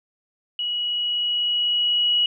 sine tone with level ramp, 2916 Hz, F#7, 26 cents flat, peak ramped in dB -23 to -16 dBFS, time 0.59-2.26 s, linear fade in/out 2 ms, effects none

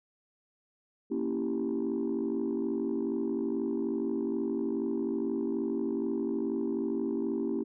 sine chord, A# diminished seventh, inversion none, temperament equal, 233.1 / 277.2 / 329.6 / 392 Hz, A#3 / C#4 / E4 / G4, 0 / 0 / 0 / 0 cents, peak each -33 dBFS, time 1.1-7.64 s, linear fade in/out 20 ms, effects tanh soft clip ceiling -23 dBFS

